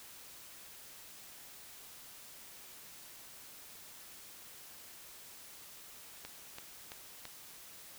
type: click train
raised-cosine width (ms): 0.2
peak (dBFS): -27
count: 4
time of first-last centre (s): 6.25-7.253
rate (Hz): 2.99
effects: white hiss -53 dBFS RMS until 7.98 s